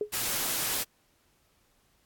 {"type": "tone with exponential decay", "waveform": "sine", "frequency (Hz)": 419.7, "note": "G#4", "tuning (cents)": 18, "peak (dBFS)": -23, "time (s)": [0.01, 0.12], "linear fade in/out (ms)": 2, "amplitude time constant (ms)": 22}
{"type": "noise", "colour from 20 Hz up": "white", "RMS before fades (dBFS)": -30, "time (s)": [0.12, 0.84], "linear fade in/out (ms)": 20}
{"effects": ["pink hiss -68 dBFS RMS until 2.05 s", "AAC 64 kbps"]}